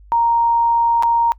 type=tone with dropouts; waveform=sine; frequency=932.3 Hz; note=A#5; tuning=in tune; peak=-12 dBFS; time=0.12-1.32 s; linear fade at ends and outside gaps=0 ms; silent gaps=1.025-1.033 s; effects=noise-tail reverb RT60 0.1 s tail -24 dB re dry + added 50 Hz sine -41 dBFS peak until 1.38 s